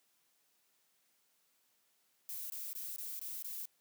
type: noise bursts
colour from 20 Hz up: violet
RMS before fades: -43 dBFS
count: 6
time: 2.29-3.655 s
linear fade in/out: 0 ms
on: 210 ms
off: 21 ms
effects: white hiss -75 dBFS RMS until 3.8 s + high-pass 150 Hz 12 dB/octave